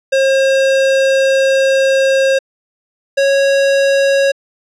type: tone pair in turn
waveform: square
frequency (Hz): 537 / 551.1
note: C5 / C#5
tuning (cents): +45 / -10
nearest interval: unison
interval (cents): 45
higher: second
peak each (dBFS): -10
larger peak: neither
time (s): 0.12-2.39 / 3.17-4.32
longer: first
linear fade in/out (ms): 10
effects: low-pass 6000 Hz 12 dB/octave